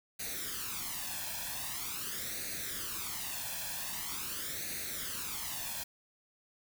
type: noise with flanger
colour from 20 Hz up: white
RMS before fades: -39 dBFS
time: 0.19-5.84 s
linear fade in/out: 10 ms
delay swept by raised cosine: 0.47 to 1.21 ms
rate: 0.44 Hz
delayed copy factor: +0.7
effects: none